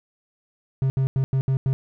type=tone bursts at uneven times; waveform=triangle; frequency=133.3 Hz; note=C3; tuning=33 cents sharp; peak=-16 dBFS; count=6; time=0.82-0.9 / 0.97-1.07 / 1.16-1.24 / 1.33-1.41 / 1.48-1.57 / 1.66-1.73 s; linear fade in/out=0 ms; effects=none